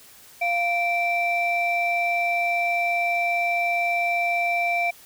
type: tone pair together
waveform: sine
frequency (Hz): 695 / 2340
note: F5 / D7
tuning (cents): -9 / -7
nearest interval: octave + major sixth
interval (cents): 2102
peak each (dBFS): -22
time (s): 0.41-4.91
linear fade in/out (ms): 10
effects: tanh soft clip ceiling -15 dBFS + white hiss -49 dBFS RMS until 5.05 s